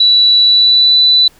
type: tone with pitch glide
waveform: sine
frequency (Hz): 3943 to 3980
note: B7 to B7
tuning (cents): -4 to +13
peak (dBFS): -5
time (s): 0-1.28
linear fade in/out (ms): 5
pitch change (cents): +17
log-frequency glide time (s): 0.44-0.97
effects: pink hiss -47 dBFS RMS until 1.39 s